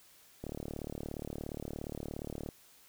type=click train; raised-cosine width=2 ms; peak=-26 dBFS; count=77; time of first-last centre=0.44-2.489 s; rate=37.1 Hz; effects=white hiss -61 dBFS RMS until 2.88 s